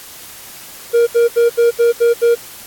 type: tone bursts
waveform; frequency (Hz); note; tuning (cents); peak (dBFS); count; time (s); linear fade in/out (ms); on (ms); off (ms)
triangle; 470; A#4; +14; -6; 7; 0.93-2.354; 20; 140; 74
effects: white hiss -35 dBFS RMS until 2.66 s + AAC 64 kbps